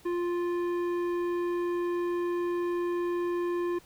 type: tone with tanh clipping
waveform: sine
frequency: 349.4 Hz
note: F4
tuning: 1 cent sharp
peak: -29 dBFS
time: 0.05-3.79 s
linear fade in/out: 10 ms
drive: 12 dB
effects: pink hiss -57 dBFS RMS until 3.85 s